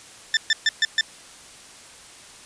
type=tone bursts; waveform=20% pulse; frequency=1778 Hz; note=A6; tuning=18 cents sharp; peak=-11 dBFS; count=5; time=0.34-1.01 s; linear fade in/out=2 ms; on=30 ms; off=130 ms; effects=white hiss -45 dBFS RMS until 2.45 s + resampled to 22050 Hz